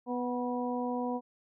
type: harmonic tone with a mistuned harmonic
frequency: 246.9 Hz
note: B3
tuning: in tune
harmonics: 1 / 2 / 3 / 4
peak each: -33 / -36 / -38 / -39 dBFS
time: 0.06-1.21 s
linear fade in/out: 50 ms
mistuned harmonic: 4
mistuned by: -25 cents
effects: none